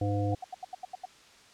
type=harmonic tone; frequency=102 Hz; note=G#2; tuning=31 cents flat; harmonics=1 / 3 / 5 / 7; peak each=-28 / -33 / -35 / -36 dBFS; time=0.01-0.35 s; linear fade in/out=5 ms
type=tone bursts; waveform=sine; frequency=740 Hz; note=F#5; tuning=in tune; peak=-34 dBFS; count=8; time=0.32-1.055 s; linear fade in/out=5 ms; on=21 ms; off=81 ms
effects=white hiss -56 dBFS RMS until 1.53 s + low-pass 6000 Hz 12 dB/octave